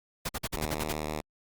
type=noise bursts; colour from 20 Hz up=pink; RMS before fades=-32 dBFS; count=8; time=0.25-0.929 s; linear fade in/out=10 ms; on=42 ms; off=49 ms
type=tone with vibrato; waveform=5% pulse; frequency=76.4 Hz; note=D#2; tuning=31 cents flat; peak=-21 dBFS; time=0.56-1.21 s; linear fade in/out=10 ms; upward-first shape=sine; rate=7.6 Hz; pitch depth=16 cents each way
effects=Opus 48 kbps